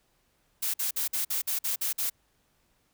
blue noise bursts, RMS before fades -29 dBFS, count 9, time 0.62-2.1 s, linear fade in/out 10 ms, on 120 ms, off 50 ms, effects pink hiss -70 dBFS RMS until 2.93 s

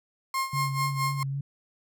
35% pulse tone with tremolo, 1066 Hz, C6, 32 cents sharp, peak -23 dBFS, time 0.34-1.23 s, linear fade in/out 2 ms, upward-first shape sine, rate 4.6 Hz, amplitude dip 80%
sine tone with vibrato, 138.59 Hz, C#3, in tune, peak -28 dBFS, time 0.53-1.41 s, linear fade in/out 5 ms, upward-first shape sine, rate 3.7 Hz, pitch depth 25 cents each way
effects none

